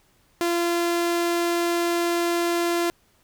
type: tone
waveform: sawtooth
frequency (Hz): 343.3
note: F4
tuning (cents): -30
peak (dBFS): -17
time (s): 0.41-2.9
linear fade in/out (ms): 0
effects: pink hiss -62 dBFS RMS until 3.23 s